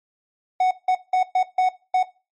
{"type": "tone bursts at uneven times", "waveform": "triangle", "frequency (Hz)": 741, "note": "F#5", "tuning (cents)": 2, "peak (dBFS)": -13, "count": 6, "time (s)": [[0.6, 0.71], [0.88, 0.95], [1.13, 1.23], [1.35, 1.43], [1.58, 1.69], [1.94, 2.03]], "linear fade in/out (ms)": 5, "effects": ["noise-tail reverb RT60 0.3 s tail -18 dB re dry", "MP3 32 kbps"]}